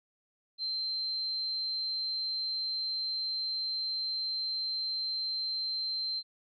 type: tone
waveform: sine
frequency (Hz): 4123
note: C8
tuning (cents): -26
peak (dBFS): -31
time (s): 0.58-6.23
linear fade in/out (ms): 50
effects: none